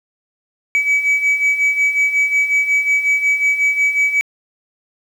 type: beating tone pair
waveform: sine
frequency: 2279 / 2284.5 Hz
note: C#7 / D7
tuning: +47 / -48 cents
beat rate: 5.5 Hz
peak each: -17 / -12 dBFS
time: 0.75-4.21 s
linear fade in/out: 0 ms
effects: tanh soft clip ceiling -10 dBFS + 7-bit